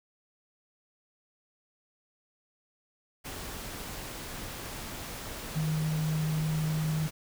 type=tone in noise; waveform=sine; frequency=155.9 Hz; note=D#3; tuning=4 cents sharp; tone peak=-27 dBFS; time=5.55-7.08 s; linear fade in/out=20 ms; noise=pink; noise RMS=-40 dBFS; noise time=3.24-7.11 s; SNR=+10 dB; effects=none